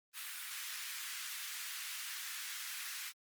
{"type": "high-pass noise", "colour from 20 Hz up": "pink", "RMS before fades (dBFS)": -44, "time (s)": [0.13, 3.13], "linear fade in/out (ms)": 50, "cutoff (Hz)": 1500, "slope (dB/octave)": 24, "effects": ["Opus 32 kbps"]}